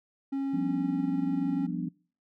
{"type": "tone", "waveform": "triangle", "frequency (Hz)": 273.4, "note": "C#4", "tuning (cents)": -24, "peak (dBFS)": -26, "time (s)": [0.32, 1.67], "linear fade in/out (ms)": 10}
{"type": "chord", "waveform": "sine", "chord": "G dominant seventh", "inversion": "third", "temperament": "equal", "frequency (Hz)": [174.61, 196, 246.9, 293.7], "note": ["F3", "G3", "B3", "D4"], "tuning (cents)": [0, 0, 0, 0], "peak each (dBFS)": [-33, -38, -35, -36], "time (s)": [0.53, 1.89], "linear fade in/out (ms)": 10}
{"effects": ["noise-tail reverb RT60 0.4 s tail -23 dB re dry"]}